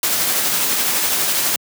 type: noise with tremolo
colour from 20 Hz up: white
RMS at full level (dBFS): -17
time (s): 0.03-1.56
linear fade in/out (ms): 2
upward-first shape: triangle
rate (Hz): 12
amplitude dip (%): 30
effects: high-pass 150 Hz 12 dB/octave